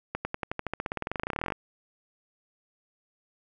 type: accelerating click train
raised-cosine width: 0.5 ms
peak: -15 dBFS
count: 29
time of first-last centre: 0.15-1.522 s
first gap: 100 ms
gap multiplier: 0.94
effects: none